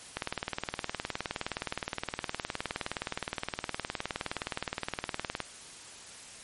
click train, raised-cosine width 0.3 ms, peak -15 dBFS, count 102, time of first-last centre 0.17-5.403 s, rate 19.3 Hz, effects white hiss -48 dBFS RMS until 6.43 s + MP3 48 kbps

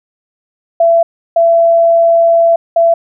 sine tone bursts at uneven times, 671 Hz, E5, 31 cents sharp, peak -5 dBFS, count 3, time 0.8-1.03 / 1.36-2.56 / 2.76-2.94 s, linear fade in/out 5 ms, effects none

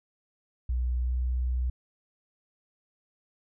sine tone with pitch glide, 61.5 to 62.32 Hz, B1 to B1, -7 to +16 cents, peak -25 dBFS, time 0.69-1.7 s, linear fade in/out 5 ms, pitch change +23 cents, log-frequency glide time 1.04-1.11 s, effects none

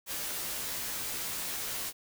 white noise with comb filter, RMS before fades -36 dBFS, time 0.06-1.93 s, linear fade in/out 50 ms, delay 14 ms, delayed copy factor -0.75, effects none

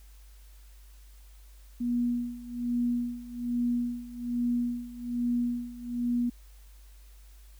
sine tone with tremolo, 241.2 Hz, B3, 41 cents flat, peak -24 dBFS, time 1.8-6.3 s, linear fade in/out 10 ms, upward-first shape sine, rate 1.2 Hz, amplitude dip 85%, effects added 50 Hz sine -49 dBFS peak until 7.59 s + white hiss -62 dBFS RMS until 7.59 s

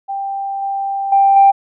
sine tone with level steps, 788 Hz, G5, 9 cents sharp, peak -19 / -17 / -7 / -4 dBFS, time 0.08-1.52 s, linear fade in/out 20 ms, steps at 0.62 / 1.12 / 1.36 s, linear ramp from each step 5 ms, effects tanh soft clip ceiling 0 dBFS

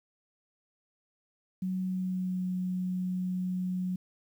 sine tone with pitch glide, 186 to 183.12 Hz, F#3 to F#3, +9 to -18 cents, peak -29 dBFS, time 1.62-3.96 s, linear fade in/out 5 ms, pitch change -27 cents, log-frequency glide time 1.84-2.49 s, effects 10-bit

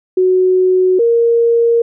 sine tone pair in turn, 370 / 466.2 Hz, F#4 / A#4, 0 / 0 cents, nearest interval major third, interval 400 cents, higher second, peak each -8 dBFS, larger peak neither, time 0.17-0.99 / 0.99-1.82 s, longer second, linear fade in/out 5 ms, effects none

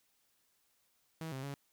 sawtooth tone with pitch steps, 161.2 / 132.8 / 140.3 Hz, E3 / C3 / C#3, -38 / +26 / +21 cents, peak -36 dBFS, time 1.21-1.54 s, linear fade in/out 0 ms, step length 110 ms, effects white hiss -75 dBFS RMS until 1.72 s

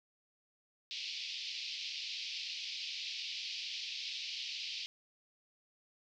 white band-pass noise, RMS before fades -42 dBFS, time 0.91-4.86 s, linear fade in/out 0 ms, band 2400 to 5100 Hz, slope 48 dB/octave, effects none

